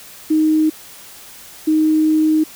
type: tone bursts at uneven times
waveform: sine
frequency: 311.7 Hz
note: D#4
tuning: 3 cents sharp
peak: -11 dBFS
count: 2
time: 0.3-0.7 / 1.67-2.44 s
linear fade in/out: 10 ms
effects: white hiss -39 dBFS RMS until 2.55 s